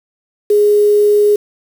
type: tone with quantisation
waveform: sine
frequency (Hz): 415.3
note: G#4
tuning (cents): 0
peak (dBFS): -7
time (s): 0.5-1.36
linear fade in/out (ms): 5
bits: 5
effects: none